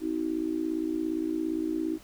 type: tone with amplitude modulation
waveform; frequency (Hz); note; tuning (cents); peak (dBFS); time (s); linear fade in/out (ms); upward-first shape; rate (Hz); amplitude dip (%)
sine; 318.6; D#4; +41; -23; 0-1.99; 50; sine; 57.4; 90
effects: added 50 Hz sine -58 dBFS peak until 2.03 s + pink hiss -54 dBFS RMS until 2.03 s